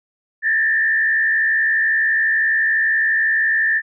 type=tone with frequency modulation; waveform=sine; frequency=1777 Hz; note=A6; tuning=17 cents sharp; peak=-14 dBFS; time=0.42-3.82 s; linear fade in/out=50 ms; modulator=71.9 Hz; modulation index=0.89; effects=none